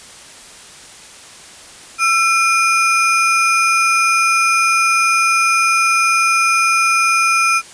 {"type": "ring-modulated tone", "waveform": "square", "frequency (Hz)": 1880, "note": "A#6", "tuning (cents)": 14, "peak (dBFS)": -9, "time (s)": [1.98, 7.62], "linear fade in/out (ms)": 50, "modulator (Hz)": 541, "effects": ["white hiss -38 dBFS RMS until 7.73 s", "resampled to 22050 Hz"]}